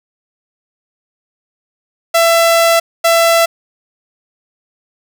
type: tone bursts at uneven times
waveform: sawtooth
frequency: 669 Hz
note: E5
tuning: 25 cents sharp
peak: -4 dBFS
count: 2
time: 2.14-2.8 / 3.04-3.46 s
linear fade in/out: 10 ms
effects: none